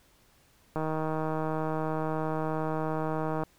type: click train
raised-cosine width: 1 ms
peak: -18 dBFS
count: 421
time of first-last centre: 0.76-3.435 s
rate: 157 Hz
effects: pink hiss -63 dBFS RMS until 3.58 s